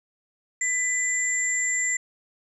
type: tone pair together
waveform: sine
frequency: 1997 / 7317 Hz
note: B6 / A#8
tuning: +19 / -33 cents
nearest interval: octave + minor seventh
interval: 2248 cents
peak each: -25 dBFS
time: 0.61-1.97 s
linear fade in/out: 5 ms
effects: none